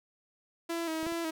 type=tone with vibrato; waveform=sawtooth; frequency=327.4 Hz; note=E4; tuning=12 cents flat; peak=-28 dBFS; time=0.69-1.31 s; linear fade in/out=10 ms; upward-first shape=square; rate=2.7 Hz; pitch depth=42 cents each way
type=clicks; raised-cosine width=2 ms; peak=-33 / -28 / -36 dBFS; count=3; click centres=1.03 / 1.067 / 1.122 s
effects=none